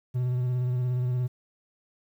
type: tone with vibrato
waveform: triangle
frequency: 125 Hz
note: B2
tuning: 21 cents sharp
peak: -22 dBFS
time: 0.14-1.28 s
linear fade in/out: 20 ms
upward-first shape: square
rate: 17 Hz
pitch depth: 21 cents each way
effects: 10-bit